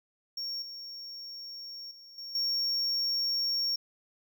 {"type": "tone with level steps", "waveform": "triangle", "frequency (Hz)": 5520, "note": "F8", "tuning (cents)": -21, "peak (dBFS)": [-32, -39, -48, -38, -26], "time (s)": [0.37, 3.76], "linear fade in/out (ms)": 5, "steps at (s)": [0.62, 1.91, 2.18, 2.35], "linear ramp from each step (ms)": 2, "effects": ["11-bit"]}